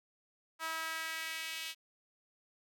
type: tone with high-pass filter sweep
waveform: sawtooth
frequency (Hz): 322.8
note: E4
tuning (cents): -36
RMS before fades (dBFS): -40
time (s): 0.59-1.75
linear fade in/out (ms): 50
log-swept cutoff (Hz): 1200 to 2900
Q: 1.9
effects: none